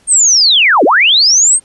sine linear two-way sweep, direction down then up, 8700 to 242.3 to 8700 Hz, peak -5 dBFS, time 0.07-1.6 s, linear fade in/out 50 ms, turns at 0.84 s, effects pink hiss -50 dBFS RMS until 1.64 s + resampled to 24000 Hz

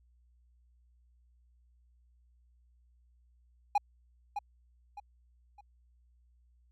triangle tone with echo, 819 Hz, G#5, 24 cents flat, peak -21 dBFS, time 3.75-3.78 s, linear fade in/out 5 ms, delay 610 ms, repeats 3, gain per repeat -9 dB, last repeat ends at 5.61 s, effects added 60 Hz sine -63 dBFS peak until 6.71 s

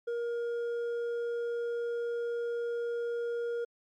sine tone with hard clipping, 471.9 Hz, A#4, 21 cents sharp, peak -32 dBFS, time 0.07-3.65 s, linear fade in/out 10 ms, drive 4 dB, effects MP3 96 kbps

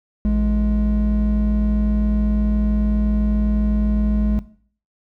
triangle tone pair together, 55.96 / 210 Hz, A1 / G#3, +30 / +19 cents, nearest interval octave + major seventh, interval 2289 cents, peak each -15 dBFS, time 0.25-4.39 s, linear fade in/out 0 ms, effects noise-tail reverb RT60 0.5 s tail -17 dB re dry + tanh soft clip ceiling -9 dBFS

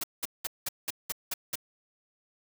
white noise bursts, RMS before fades -32 dBFS, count 8, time 0.01-1.556 s, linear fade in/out 5 ms, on 27 ms, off 190 ms, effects none

